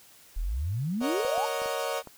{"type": "exponential sweep", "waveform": "sine", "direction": "up", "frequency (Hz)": [34.65, 918], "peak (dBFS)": -27, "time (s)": [0.36, 1.46], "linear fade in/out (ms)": 10}
{"type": "chord", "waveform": "30% pulse", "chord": "D# minor seventh", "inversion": "second", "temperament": "equal", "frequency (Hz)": [466.2, 554.4, 622.3, 740], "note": ["A#4", "C#5", "D#5", "F#5"], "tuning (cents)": [0, 0, 0, 0], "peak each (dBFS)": [-32, -30, -32, -34], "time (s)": [1, 2.03], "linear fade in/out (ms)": 50}
{"type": "clicks", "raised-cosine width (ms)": 1, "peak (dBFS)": -28, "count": 6, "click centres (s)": [1.015, 1.249, 1.379, 1.618, 1.659, 2.073]}
{"effects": ["white hiss -55 dBFS RMS until 2.17 s"]}